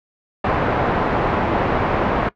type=low-pass noise; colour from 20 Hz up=white; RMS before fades=-19 dBFS; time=0.44-2.29 s; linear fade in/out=5 ms; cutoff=950 Hz; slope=12 dB/octave; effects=noise-tail reverb RT60 0.1 s tail -19 dB re dry + low-pass 3000 Hz 12 dB/octave